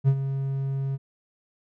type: tone with ADSR envelope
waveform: triangle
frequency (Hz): 136.1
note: C#3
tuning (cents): -31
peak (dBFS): -12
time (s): 0.04-0.98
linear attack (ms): 40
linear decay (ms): 66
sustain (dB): -11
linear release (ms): 36
effects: none